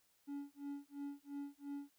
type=tone with tremolo; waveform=triangle; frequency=283.6 Hz; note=C#4; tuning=40 cents sharp; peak=-39 dBFS; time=0.27-1.92 s; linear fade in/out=20 ms; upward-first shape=sine; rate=2.9 Hz; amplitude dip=100%; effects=white hiss -75 dBFS RMS until 1.98 s